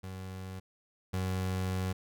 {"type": "tone pair in turn", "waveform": "30% pulse", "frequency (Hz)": [94, 93.3], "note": ["F#2", "F#2"], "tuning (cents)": [28, 15], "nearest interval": "unison", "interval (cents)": 13, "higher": "first", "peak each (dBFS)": [-37, -28], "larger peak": "second", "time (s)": [[0.03, 0.6], [1.13, 1.93]], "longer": "second", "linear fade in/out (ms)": 10, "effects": []}